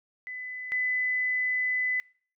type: tone pair in turn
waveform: sine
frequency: 2006 / 2006 Hz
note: B6 / B6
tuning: +26 / +26 cents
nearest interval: unison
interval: 0 cents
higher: neither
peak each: -35 / -25 dBFS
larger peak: second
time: 0.27-0.72 / 0.72-2 s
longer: second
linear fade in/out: 0 ms
effects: noise-tail reverb RT60 0.5 s tail -25 dB re dry